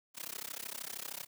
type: noise with amplitude modulation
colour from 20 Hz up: white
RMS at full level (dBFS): -39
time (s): 0.14-1.27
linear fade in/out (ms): 50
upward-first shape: sine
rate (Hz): 33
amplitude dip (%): 100
effects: high-pass 150 Hz 12 dB/octave